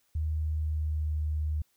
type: tone with pitch glide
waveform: sine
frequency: 77.78 to 76.4 Hz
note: D#2 to D#2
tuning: 0 to -31 cents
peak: -27 dBFS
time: 0.15-1.62 s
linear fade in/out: 5 ms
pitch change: -31 cents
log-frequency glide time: 0.33-1.21 s
effects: white hiss -71 dBFS RMS until 1.76 s